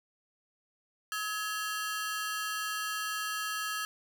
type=ring-modulated tone; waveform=sawtooth; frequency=1480 Hz; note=F#6; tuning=in tune; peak=-26 dBFS; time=1.12-3.85 s; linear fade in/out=0 ms; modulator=198 Hz; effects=none